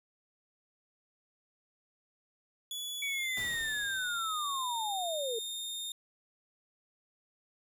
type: tone with pitch glide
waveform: sawtooth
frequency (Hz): 3414 to 3659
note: G#7 to A#7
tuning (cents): +47 to -33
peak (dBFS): -34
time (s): 2.71-5.92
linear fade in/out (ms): 2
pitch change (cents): +120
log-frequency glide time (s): 3.16-3.52
type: linear sweep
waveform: sine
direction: down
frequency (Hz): 2279 to 437.8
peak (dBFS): -33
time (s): 3.02-5.39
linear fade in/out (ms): 5
type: noise with exponential decay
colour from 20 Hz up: pink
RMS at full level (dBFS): -44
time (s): 3.37-4.94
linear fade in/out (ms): 2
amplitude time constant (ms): 340
effects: none